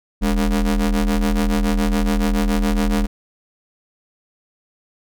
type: ring-modulated tone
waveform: 35% pulse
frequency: 83.7 Hz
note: E2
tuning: 27 cents sharp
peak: -11 dBFS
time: 0.21-3.07 s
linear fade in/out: 20 ms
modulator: 122 Hz
effects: none